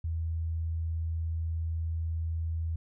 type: tone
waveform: sine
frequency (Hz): 81.7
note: E2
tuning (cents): -15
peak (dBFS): -29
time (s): 0.04-2.76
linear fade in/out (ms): 5
effects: none